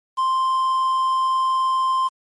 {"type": "tone with quantisation", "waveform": "triangle", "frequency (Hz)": 1046.5, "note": "C6", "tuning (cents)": 0, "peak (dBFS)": -15, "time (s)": [0.17, 2.09], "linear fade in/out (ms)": 20, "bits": 7, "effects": ["MP3 48 kbps"]}